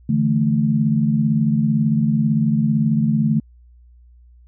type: chord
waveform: sine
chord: D suspended second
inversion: none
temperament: equal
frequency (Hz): 146.83 / 164.81 / 220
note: D3 / E3 / A3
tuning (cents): 0 / 0 / 0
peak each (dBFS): -19 / -22 / -17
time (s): 0.09-3.4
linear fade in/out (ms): 5
effects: added 60 Hz sine -45 dBFS peak until 4.47 s